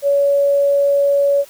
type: tone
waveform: sine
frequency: 564 Hz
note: C#5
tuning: 30 cents sharp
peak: -11 dBFS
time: 0.02-1.45 s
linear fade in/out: 50 ms
effects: white hiss -44 dBFS RMS until 1.49 s